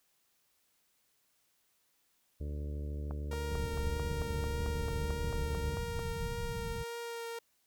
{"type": "harmonic tone", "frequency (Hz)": 73.42, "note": "D2", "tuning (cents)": 0, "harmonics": [1, 2, 3, 4, 5, 6, 7, 8], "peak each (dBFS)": [-36, -46, -52, -50, -54, -52, -58, -58], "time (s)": [2.4, 5.75], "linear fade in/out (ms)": 10}
{"type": "click train", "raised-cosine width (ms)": 1, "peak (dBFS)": -28, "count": 14, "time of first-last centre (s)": [3.11, 5.992], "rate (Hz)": 4.51}
{"type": "tone with vibrato", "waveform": "sawtooth", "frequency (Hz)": 466.2, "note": "A#4", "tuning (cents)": 0, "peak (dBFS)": -35, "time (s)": [3.31, 7.39], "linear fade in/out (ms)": 5, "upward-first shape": "triangle", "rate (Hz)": 1.7, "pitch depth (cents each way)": 14}
{"type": "low-pass noise", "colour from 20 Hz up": "pink", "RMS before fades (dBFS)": -39, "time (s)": [3.5, 6.84], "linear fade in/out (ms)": 20, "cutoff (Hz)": 200, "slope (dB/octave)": 48}
{"effects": ["white hiss -74 dBFS RMS until 7.66 s"]}